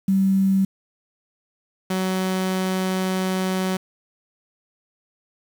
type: tone pair in turn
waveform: sine / sawtooth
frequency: 193.1 / 187.17 Hz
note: G3 / F#3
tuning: -26 / +20 cents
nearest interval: minor second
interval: 54 cents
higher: first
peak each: -15 / -17 dBFS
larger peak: first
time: 0.08-0.65 / 1.9-3.77 s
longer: second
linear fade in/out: 5 ms
effects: 7-bit